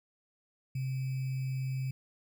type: tone with sample-and-hold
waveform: sine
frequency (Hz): 131.6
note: C3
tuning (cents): +10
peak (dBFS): -31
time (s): 0.75-1.91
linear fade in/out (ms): 5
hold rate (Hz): 2450
effects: none